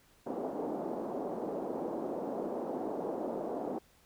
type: band-pass noise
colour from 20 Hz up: pink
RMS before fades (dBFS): -37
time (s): 0.26-3.79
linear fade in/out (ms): 10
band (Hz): 250 to 760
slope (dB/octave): 24
effects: pink hiss -65 dBFS RMS until 4.05 s